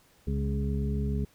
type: harmonic tone with a mistuned harmonic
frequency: 69.3 Hz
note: C#2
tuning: in tune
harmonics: 1 / 2 / 3 / 4 / 6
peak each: -29 / -32 / -33 / -43 / -39 dBFS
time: 0.27-1.25 s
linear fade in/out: 5 ms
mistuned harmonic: 2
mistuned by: +27 cents
effects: pink hiss -62 dBFS RMS until 1.34 s